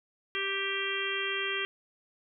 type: harmonic tone with a mistuned harmonic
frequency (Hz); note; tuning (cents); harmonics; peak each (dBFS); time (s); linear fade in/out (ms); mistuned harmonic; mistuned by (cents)
392; G4; 0; 1 / 3 / 4 / 5 / 6 / 7 / 8; -37 / -40 / -38 / -36 / -38 / -37 / -36; 0.35-1.65; 0; 8; +39
effects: none